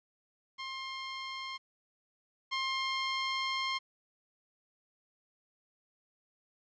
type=tone pair in turn; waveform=15% pulse; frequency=1062 / 1062 Hz; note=C6 / C6; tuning=+25 / +25 cents; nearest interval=unison; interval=0 cents; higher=neither; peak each=-32 / -25 dBFS; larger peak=second; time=0.58-1.58 / 2.51-3.79 s; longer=second; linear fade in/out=20 ms; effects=resampled to 16000 Hz + 11-bit